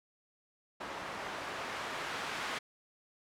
blue noise with low-pass filter sweep, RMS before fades -40 dBFS, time 0.8-2.59 s, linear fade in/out 10 ms, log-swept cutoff 970 to 1700 Hz, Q 0.75, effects none

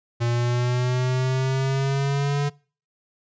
square exponential sweep, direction up, 118 to 144.5 Hz, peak -21 dBFS, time 0.2-2.5 s, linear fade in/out 20 ms, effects noise-tail reverb RT60 0.4 s tail -24 dB re dry + resampled to 16000 Hz

